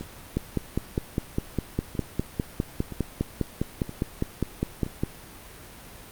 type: two click trains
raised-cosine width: 3 ms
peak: -11 / -22 dBFS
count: 24 / 6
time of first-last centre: 0.37-5.035 / 0.01-4.864 s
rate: 4.93 / 1.03 Hz
effects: pink hiss -45 dBFS RMS until 6.11 s + Opus 48 kbps